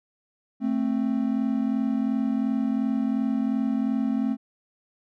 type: tone pair together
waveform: triangle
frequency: 221.1 / 263.9 Hz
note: A3 / C4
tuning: +9 / +15 cents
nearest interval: minor third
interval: 306 cents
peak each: -23 dBFS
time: 0.6-4.37 s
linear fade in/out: 50 ms
effects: none